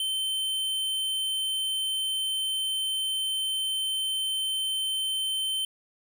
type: tone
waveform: square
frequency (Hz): 3091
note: G7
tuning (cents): -25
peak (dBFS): -27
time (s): 0-5.65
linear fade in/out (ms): 2
effects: none